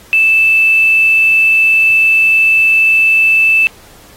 sine tone with quantisation, 2637 Hz, E7, in tune, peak -6 dBFS, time 0.13-3.67 s, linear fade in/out 0 ms, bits 5, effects pink hiss -41 dBFS RMS until 4.16 s + AAC 48 kbps

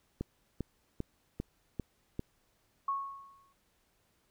click train, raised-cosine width 3 ms, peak -22 dBFS, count 6, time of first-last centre 0.21-2.194 s, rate 2.52 Hz
sine tone with exponential decay, 1101 Hz, C#6, 12 cents flat, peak -28 dBFS, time 2.88-3.53 s, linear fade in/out 5 ms, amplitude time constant 140 ms
effects pink hiss -73 dBFS RMS until 4.3 s

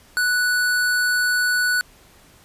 square tone, 1480 Hz, F#6, in tune, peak -18 dBFS, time 0.17-1.81 s, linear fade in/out 0 ms, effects pink hiss -51 dBFS RMS until 2.44 s + resampled to 32000 Hz

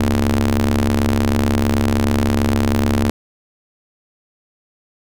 sawtooth ring-modulated tone, 69.3 Hz, C#2, in tune, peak -7 dBFS, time 0-3.1 s, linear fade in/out 0 ms, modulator 160 Hz, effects none

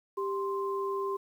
sine tone pair together, 393.9 / 1046.5 Hz, G4 / C6, +8 / 0 cents, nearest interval octave + perfect fourth, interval 1692 cents, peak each -31 / -34 dBFS, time 0.17-1.17 s, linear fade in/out 10 ms, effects 10-bit

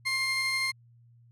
30% pulse tone pair together, 1062.6 / 2113 Hz, C6 / C7, +26 / +16 cents, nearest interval octave, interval 1190 cents, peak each -35 / -24 dBFS, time 0.05-0.72 s, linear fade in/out 20 ms, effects added 118 Hz sine -55 dBFS peak until 1.31 s + low-pass 10000 Hz 12 dB/octave

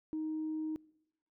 sine tone, 312.6 Hz, D#4, 8 cents sharp, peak -33 dBFS, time 0.13-0.76 s, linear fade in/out 0 ms, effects noise-tail reverb RT60 0.9 s tail -25 dB re dry + tanh soft clip ceiling -30 dBFS

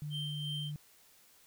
sine tone, 148.7 Hz, D3, 22 cents sharp, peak -37 dBFS, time 0.02-0.76 s, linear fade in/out 0 ms
triangle tone with tremolo, 3136 Hz, G7, in tune, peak -36 dBFS, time 0.1-0.72 s, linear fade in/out 50 ms, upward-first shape sine, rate 2.9 Hz, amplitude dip 40%
effects white hiss -63 dBFS RMS until 1.46 s

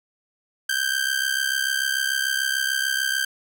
sawtooth ring-modulated tone, 1568 Hz, G6, in tune, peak -15 dBFS, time 0.69-3.25 s, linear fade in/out 5 ms, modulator 33.4 Hz, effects none

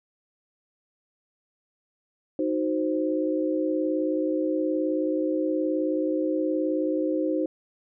sine chord, C diminished, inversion first, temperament equal, 311.1 / 370 / 523.3 Hz, Eb4 / Gb4 / C5, 0 / 0 / 0 cents, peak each -25 / -30 / -28 dBFS, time 2.39-7.46 s, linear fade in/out 2 ms, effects none

